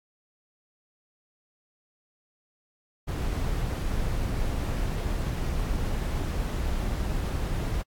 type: noise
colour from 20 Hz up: brown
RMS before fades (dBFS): -28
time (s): 3.07-7.83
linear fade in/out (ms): 20
effects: AAC 64 kbps